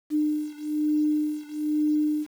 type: beating tone pair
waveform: sine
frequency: 301.6 / 302.7 Hz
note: D4 / D#4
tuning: +46 / -48 cents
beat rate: 1.1 Hz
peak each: -25 / -26 dBFS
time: 0.1-2.27 s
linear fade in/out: 50 ms
effects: 8-bit